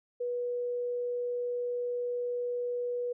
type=tone; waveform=sine; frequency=487.2 Hz; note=B4; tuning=24 cents flat; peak=-30 dBFS; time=0.2-3.13 s; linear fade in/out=10 ms; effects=none